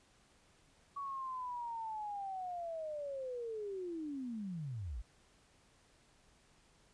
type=linear sweep; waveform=sine; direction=down; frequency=1130 to 45.83 Hz; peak=-39 dBFS; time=0.96-5.02 s; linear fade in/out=10 ms; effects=pink hiss -68 dBFS RMS until 6.93 s + resampled to 22050 Hz